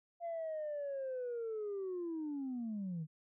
sine linear sweep, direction down, 690 to 150.4 Hz, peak -36 dBFS, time 0.2-3.07 s, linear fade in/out 50 ms, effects tanh soft clip ceiling -35 dBFS

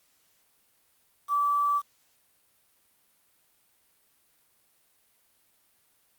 sine tone with quantisation, 1157 Hz, D6, 26 cents flat, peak -22 dBFS, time 1.28-1.82 s, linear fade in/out 50 ms, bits 8, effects white hiss -67 dBFS RMS until 6.18 s + Opus 48 kbps

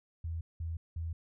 sine tone bursts, 82.41 Hz, E2, in tune, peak -34 dBFS, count 3, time 0.24-1.13 s, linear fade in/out 5 ms, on 170 ms, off 190 ms, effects none

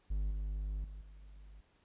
triangle tone with level steps, 50.4 Hz, G1, 49 cents sharp, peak -30 / -33 / -42 / -49 dBFS, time 0.1-1.61 s, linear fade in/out 10 ms, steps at 0.31 / 0.84 / 1.01 s, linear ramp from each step 2 ms, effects pink hiss -71 dBFS RMS until 1.84 s + resampled to 8000 Hz

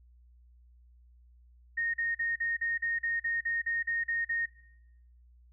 sine tone bursts, 1852 Hz, A#6, 12 cents flat, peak -28 dBFS, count 13, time 1.77-4.46 s, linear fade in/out 10 ms, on 170 ms, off 40 ms, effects noise-tail reverb RT60 0.8 s tail -18 dB re dry + added 60 Hz sine -56 dBFS peak until 5.52 s

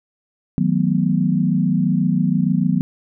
sine chord, B dominant seventh, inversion first, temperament equal with one note detuned, 158.56 / 185 / 220 / 246.9 Hz, D#3 / F#3 / A3 / B3, +33 / 0 / 0 / 0 cents, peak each -20 / -18 / -24 / -21 dBFS, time 0.58-2.81 s, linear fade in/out 0 ms, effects none

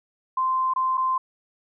sine tone with dropouts, 1040 Hz, C6, 11 cents flat, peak -20 dBFS, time 0.37-1.18 s, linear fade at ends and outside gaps 5 ms, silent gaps 0.737-0.76 / 0.973-0.977 s, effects none

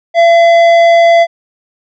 sine tone with tanh clipping, 677 Hz, E5, 46 cents sharp, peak -5 dBFS, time 0.14-1.27 s, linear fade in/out 50 ms, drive 11 dB, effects none

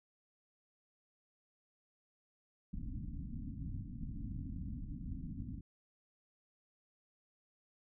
pink low-pass noise, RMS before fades -43 dBFS, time 2.73-5.61 s, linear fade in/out 5 ms, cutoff 290 Hz, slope 96 dB/octave, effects none

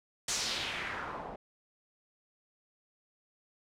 white noise with low-pass filter sweep, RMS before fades -37 dBFS, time 0.28-1.36 s, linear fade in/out 5 ms, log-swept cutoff 7300 to 650 Hz, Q 2, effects none

